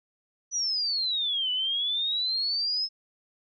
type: exponential two-way sweep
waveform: sine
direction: down then up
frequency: 5980 to 2960 to 5230 Hz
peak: -25 dBFS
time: 0.51-2.89 s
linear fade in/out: 50 ms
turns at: 1.51 s
effects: none